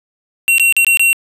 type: tone with dropouts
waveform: square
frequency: 2737 Hz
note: F7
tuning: 36 cents flat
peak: -9 dBFS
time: 0.48-1.13 s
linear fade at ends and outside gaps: 0 ms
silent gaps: 0.582-0.597 / 0.725-0.766 / 0.847-0.867 / 0.972-0.995 s
effects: resampled to 32000 Hz + 7-bit